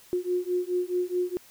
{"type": "beating tone pair", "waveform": "sine", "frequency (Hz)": [357, 361.7], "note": ["F4", "F#4"], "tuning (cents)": [38, -39], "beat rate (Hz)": 4.7, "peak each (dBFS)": [-28, -28], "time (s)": [0.13, 1.37], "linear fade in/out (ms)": 0, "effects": ["white hiss -54 dBFS RMS until 1.5 s"]}